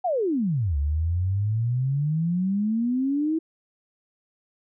sine exponential two-way sweep, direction down then up, 775 to 69.6 to 327.3 Hz, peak -21 dBFS, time 0.04-3.39 s, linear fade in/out 10 ms, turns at 0.77 s, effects none

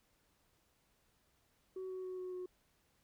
sine tone with pitch steps, 375.5 / 372.7 / 369.9 / 367.1 / 364.4 Hz, F#4 / F#4 / F#4 / F#4 / F#4, +26 / +13 / 0 / -14 / -26 cents, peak -39 dBFS, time 1.76-2.46 s, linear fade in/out 5 ms, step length 140 ms, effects tanh soft clip ceiling -39 dBFS + pink hiss -75 dBFS RMS until 3.03 s

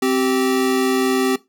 square tone pair together, 261.6 / 386.4 Hz, C4 / G4, 0 / -25 cents, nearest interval perfect fifth, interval 675 cents, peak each -19 / -19 dBFS, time 0.02-1.36 s, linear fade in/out 5 ms, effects noise-tail reverb RT60 0.2 s tail -18 dB re dry

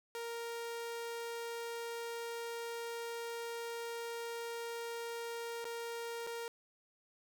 sawtooth tone with dropouts, 466.2 Hz, A#4, in tune, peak -36 dBFS, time 0.15-6.48 s, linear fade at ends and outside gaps 1 ms, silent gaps 5.644-5.652 / 6.267-6.271 s, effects 13-bit

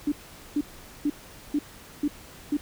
sine tone bursts, 293 Hz, D4, 4 cents flat, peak -21 dBFS, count 6, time 0.07-2.57 s, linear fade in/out 5 ms, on 50 ms, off 440 ms, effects pink hiss -47 dBFS RMS until 2.61 s

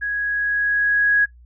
sine tone with level ramp, 1661.2 Hz, G#6, in tune, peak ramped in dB -21 to -12 dBFS, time 0.01-1.26 s, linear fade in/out 20 ms, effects noise-tail reverb RT60 0.1 s tail -17 dB re dry + added 60 Hz sine -44 dBFS peak until 1.45 s

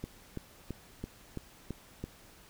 click train, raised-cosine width 3 ms, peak -24 dBFS, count 7, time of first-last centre 0.04-2.04 s, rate 3 Hz, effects pink hiss -57 dBFS RMS until 2.49 s

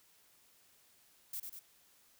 violet noise with echo, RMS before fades -41 dBFS, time 1.33-1.4 s, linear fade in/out 5 ms, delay 97 ms, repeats 2, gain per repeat -4 dB, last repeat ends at 1.594 s, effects white hiss -67 dBFS RMS until 2.19 s

